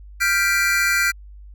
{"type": "chord", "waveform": "square", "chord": "G dominant seventh", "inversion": "third", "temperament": "equal with one note detuned", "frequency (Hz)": [1396.9, 1568, 1975.5, 2360], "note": ["F6", "G6", "B6", "D7"], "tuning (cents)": [0, 0, 0, 8], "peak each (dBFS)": -23, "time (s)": [0.2, 1.12], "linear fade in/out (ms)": 20, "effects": ["added 50 Hz sine -38 dBFS peak until 1.54 s"]}